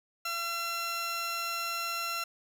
15% pulse tone pair together, 678.5 / 1357 Hz, E5 / E6, +50 / +50 cents, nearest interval octave, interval 1200 cents, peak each -35 / -27 dBFS, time 0.25-2.24 s, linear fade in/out 5 ms, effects none

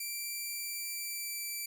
5% pulse tone with pitch glide, 2349 to 2331 Hz, D7 to D7, 0 to -14 cents, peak -27 dBFS, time 0-1.66 s, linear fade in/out 5 ms, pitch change -14 cents, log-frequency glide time 0.37-1.42 s, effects none

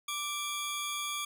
20% pulse tone pair together, 1174.7 / 3323 Hz, D6 / G#7, 0 / 0 cents, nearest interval octave + tritone, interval 1800 cents, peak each -31 / -32 dBFS, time 0.08-1.25 s, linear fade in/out 5 ms, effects none

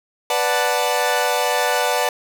sawtooth chord, B minor seventh, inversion none, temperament equal, 493.9 / 587.3 / 740 / 880 Hz, B4 / D5 / F#5 / A5, 0 / 0 / 0 / 0 cents, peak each -19 dBFS, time 0.3-2.09 s, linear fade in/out 2 ms, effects none

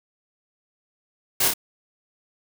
white noise with echo, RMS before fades -21 dBFS, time 1.4-1.48 s, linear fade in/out 5 ms, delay 29 ms, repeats 2, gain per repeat -3 dB, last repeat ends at 1.538 s, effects none

